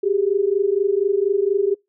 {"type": "tone pair together", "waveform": "sine", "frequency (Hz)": [385.5, 409.7], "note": ["G4", "G#4"], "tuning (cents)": [-29, -24], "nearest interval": "minor second", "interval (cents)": 105, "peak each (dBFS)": -19, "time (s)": [0.03, 1.75], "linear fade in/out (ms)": 10, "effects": ["noise-tail reverb RT60 0.2 s tail -26 dB re dry"]}